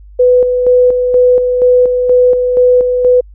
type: tone with tremolo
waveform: sine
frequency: 497.7 Hz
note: B4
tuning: 13 cents sharp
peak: -4 dBFS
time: 0.19-3.21 s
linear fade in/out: 10 ms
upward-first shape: square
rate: 2.1 Hz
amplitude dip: 45%
effects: added 50 Hz sine -33 dBFS peak until 3.34 s